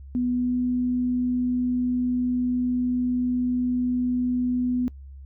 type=tone with pitch glide; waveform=sine; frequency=246.8 to 248.5 Hz; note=B3 to B3; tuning=-1 to +11 cents; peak=-21 dBFS; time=0.15-4.88 s; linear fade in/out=0 ms; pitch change=+12 cents; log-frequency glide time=0.32-0.55 s; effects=noise-tail reverb RT60 0.1 s tail -22 dB re dry + added 68 Hz sine -39 dBFS peak until 5.25 s